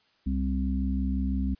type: harmonic tone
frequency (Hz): 66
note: C2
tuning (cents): +16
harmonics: 1 / 3 / 4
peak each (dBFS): -27 / -30 / -32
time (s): 0.26-1.55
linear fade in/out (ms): 10
effects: white hiss -66 dBFS RMS until 1.59 s + resampled to 11025 Hz